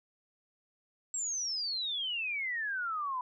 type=exponential sweep; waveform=sine; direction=down; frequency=7720 to 982 Hz; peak=-32 dBFS; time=1.14-3.21 s; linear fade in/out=2 ms; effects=none